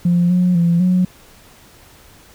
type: tone with pitch steps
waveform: sine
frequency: 174.5 / 179.9 / 170.6 / 182.3 Hz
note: F3 / F#3 / F3 / F#3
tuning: -1 / -48 / -40 / -25 cents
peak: -10 dBFS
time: 0.05-1.05 s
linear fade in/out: 5 ms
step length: 250 ms
effects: tanh soft clip ceiling -7 dBFS + pink hiss -46 dBFS RMS until 2.34 s